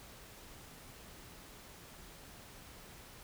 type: silence
effects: pink hiss -54 dBFS RMS until 3.23 s